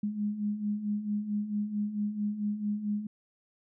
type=beating tone pair; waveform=sine; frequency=204.8 / 209.3 Hz; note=G#3 / G#3; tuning=-24 / +14 cents; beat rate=4.5 Hz; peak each=-36 / -30 dBFS; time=0.03-3.07 s; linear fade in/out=5 ms; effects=none